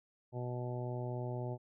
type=harmonic tone; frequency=123.47 Hz; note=B2; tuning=in tune; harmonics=1 / 2 / 3 / 4 / 5 / 6 / 7; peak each=-38 / -48 / -44 / -49 / -46 / -52 / -50 dBFS; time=0.32-1.58 s; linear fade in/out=50 ms; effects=none